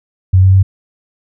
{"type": "tone with pitch steps", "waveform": "sine", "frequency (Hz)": [93.3, 94.8, 95.7], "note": ["F#2", "F#2", "G2"], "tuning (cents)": [15, 43, -41], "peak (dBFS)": -4, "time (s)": [0.33, 0.63], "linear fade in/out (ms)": 10, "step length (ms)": 100, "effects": []}